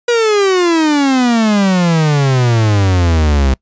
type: exponential sweep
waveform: 45% pulse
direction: down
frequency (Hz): 485.4 to 64.8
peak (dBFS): -9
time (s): 0.08-3.54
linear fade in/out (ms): 5
effects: noise-tail reverb RT60 0.1 s tail -25 dB re dry + resampled to 16000 Hz